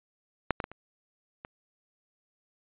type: clicks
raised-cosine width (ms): 0.5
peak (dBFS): -8 / -16 / -20 / -29 / -25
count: 5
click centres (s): 0.507 / 0.602 / 0.641 / 0.716 / 1.449
effects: resampled to 8000 Hz